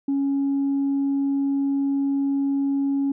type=tone; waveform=sine; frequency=277.2 Hz; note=C#4; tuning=in tune; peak=-18 dBFS; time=0.08-3.12 s; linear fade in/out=5 ms; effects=tanh soft clip ceiling -17 dBFS